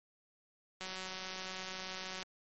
click train, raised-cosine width 0.2 ms, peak -25 dBFS, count 266, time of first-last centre 0.81-2.227 s, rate 187 Hz, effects MP3 32 kbps

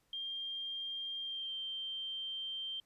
sine tone with pitch glide, 3196 to 3150 Hz, G7 to G7, +33 to +8 cents, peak -38 dBFS, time 0.13-2.8 s, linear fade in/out 2 ms, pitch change -25 cents, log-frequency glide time 1.2-1.52 s, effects pink hiss -75 dBFS RMS until 2.85 s + resampled to 32000 Hz

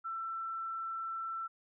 sine tone, 1338 Hz, E6, 25 cents sharp, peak -36 dBFS, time 0.04-1.48 s, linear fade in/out 20 ms, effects none

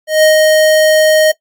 square tone with ADSR envelope, 622.3 Hz, D#5, in tune, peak -5 dBFS, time 0.07-1.32 s, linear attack 160 ms, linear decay 130 ms, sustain -2 dB, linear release 12 ms, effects noise-tail reverb RT60 0.1 s tail -20 dB re dry + AAC 64 kbps

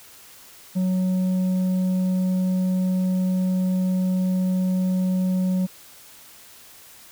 sine tone with tanh clipping, 185 Hz, F#3, in tune, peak -20 dBFS, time 0.75-5.67 s, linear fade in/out 20 ms, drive 5 dB, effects white hiss -47 dBFS RMS until 7.11 s

